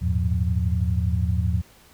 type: tone cluster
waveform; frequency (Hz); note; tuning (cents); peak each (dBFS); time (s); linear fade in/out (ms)
sine; 80.9 / 100.4 / 112.7 / 176; E2 / G2 / A2 / F3; -32 / +42 / +42 / +14; -22 / -26 / -27 / -29; 0.01-1.62; 20
effects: pink hiss -53 dBFS RMS until 1.93 s